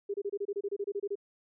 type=tone bursts; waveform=sine; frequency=403.2 Hz; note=G4; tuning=49 cents sharp; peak=-30 dBFS; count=14; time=0.09-1.155 s; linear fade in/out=10 ms; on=51 ms; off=27 ms; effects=none